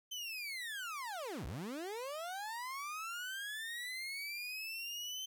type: linear two-way sweep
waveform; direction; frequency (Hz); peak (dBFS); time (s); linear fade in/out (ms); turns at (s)
30% pulse; down then up; 3100 to 51.6 to 3100; -38; 0.11-5.26; 10; 1.46
effects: none